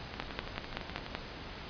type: two click trains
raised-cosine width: 0.3 ms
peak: -17 / -24 dBFS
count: 6 / 12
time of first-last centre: 0.2-1.151 / 0.14-1.064 s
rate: 5.26 / 11.9 Hz
effects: pink hiss -44 dBFS RMS until 1.69 s + resampled to 11025 Hz